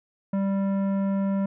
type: tone with tanh clipping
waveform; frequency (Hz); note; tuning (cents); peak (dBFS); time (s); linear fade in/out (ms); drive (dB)
sine; 196; G3; 0; -24; 0.33-1.46; 5; 13
effects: none